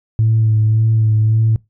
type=tone with vibrato; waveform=sine; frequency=110 Hz; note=A2; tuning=in tune; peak=-9 dBFS; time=0.19-1.56 s; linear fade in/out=0 ms; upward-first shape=sine; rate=1.8 Hz; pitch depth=26 cents each way; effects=noise-tail reverb RT60 0.2 s tail -23 dB re dry + tanh soft clip ceiling -6 dBFS